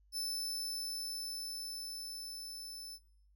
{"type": "tone with level ramp", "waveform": "sawtooth", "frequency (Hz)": 5274, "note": "E8", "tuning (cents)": 0, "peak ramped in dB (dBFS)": [-33, -43], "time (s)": [0.12, 2.99], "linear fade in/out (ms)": 50, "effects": ["noise-tail reverb RT60 0.6 s tail -18 dB re dry", "added 50 Hz sine -64 dBFS peak until 3.35 s"]}